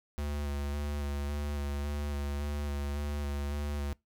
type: tone with vibrato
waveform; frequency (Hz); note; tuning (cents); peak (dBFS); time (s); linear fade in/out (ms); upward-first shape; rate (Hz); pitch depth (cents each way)
square; 72.2; D2; -29; -33; 0.18-3.93; 0; square; 1.8; 19
effects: noise-tail reverb RT60 0.2 s tail -24 dB re dry